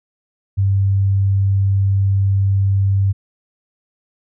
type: tone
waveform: sine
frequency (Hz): 98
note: G2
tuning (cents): 0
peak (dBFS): -12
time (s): 0.57-3.13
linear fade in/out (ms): 20
effects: none